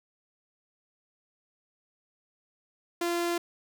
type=tone; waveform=sawtooth; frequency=344.3 Hz; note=F4; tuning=25 cents flat; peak=-23 dBFS; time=3.01-3.38 s; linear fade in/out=5 ms; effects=none